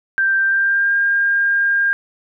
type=tone with pitch glide; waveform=sine; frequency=1573 to 1607.9 Hz; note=G6 to G6; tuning=+6 to +44 cents; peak=-13 dBFS; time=0.18-1.93 s; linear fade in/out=0 ms; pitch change=+38 cents; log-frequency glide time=0.43-0.95 s; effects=none